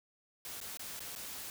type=noise with dropouts; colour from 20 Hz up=white; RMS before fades=-44 dBFS; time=0.45-1.5 s; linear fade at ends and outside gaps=1 ms; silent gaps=0.603-0.613 / 0.772-0.794 / 0.994-1.004 / 1.152-1.16 s; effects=none